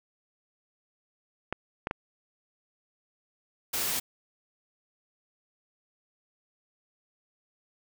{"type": "clicks", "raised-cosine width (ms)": 0.5, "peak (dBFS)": -15, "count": 3, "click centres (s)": [1.526, 1.871, 1.911]}
{"type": "noise", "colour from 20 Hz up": "white", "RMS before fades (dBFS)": -30, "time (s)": [3.73, 4], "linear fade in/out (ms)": 10}
{"effects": []}